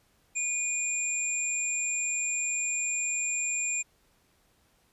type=tone pair together; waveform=sine; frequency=2439 / 7343 Hz; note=D#7 / A#8; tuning=-35 / -27 cents; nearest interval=octave + perfect fifth; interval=1908 cents; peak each=-32 / -29 dBFS; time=0.35-3.83 s; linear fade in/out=20 ms; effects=pink hiss -67 dBFS RMS until 4.92 s + resampled to 32000 Hz